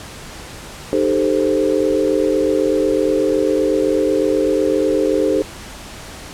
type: chord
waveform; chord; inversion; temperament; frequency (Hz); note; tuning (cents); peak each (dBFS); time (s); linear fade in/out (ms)
sine; A half-diminished seventh; second; equal with one note detuned; 306.3 / 392 / 440 / 523.3; Eb4 / G4 / A4 / C5; -27 / 0 / 0 / 0; -19; 0.93-5.42; 0
effects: pink hiss -34 dBFS RMS until 6.33 s + low-pass 10000 Hz 12 dB/octave